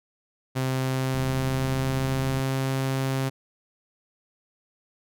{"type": "tone with pitch glide", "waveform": "sawtooth", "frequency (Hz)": [130.81, 133.48], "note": ["C3", "C3"], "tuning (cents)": [0, 35], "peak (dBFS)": -20, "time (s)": [0.55, 3.3], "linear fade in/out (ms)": 20, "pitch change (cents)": 35, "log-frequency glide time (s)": [0.7, 2.46]}
{"type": "click train", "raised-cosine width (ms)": 5, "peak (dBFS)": -23, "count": 51, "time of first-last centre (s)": [1.15, 2.397], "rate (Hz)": 40.1}
{"effects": []}